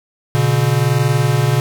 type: tone pair together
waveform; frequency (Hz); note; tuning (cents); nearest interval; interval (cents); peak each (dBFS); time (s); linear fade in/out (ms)
square; 121.02 / 142.1; B2 / C#3; -35 / +43; minor third; 278; -16; 0.35-1.6; 0
effects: none